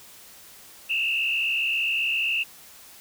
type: tone with frequency modulation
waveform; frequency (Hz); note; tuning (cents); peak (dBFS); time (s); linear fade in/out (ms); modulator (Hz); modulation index
sine; 2708; E7; +46; -22; 0.89-2.44; 20; 67.5; 1.8
effects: white hiss -48 dBFS RMS until 3 s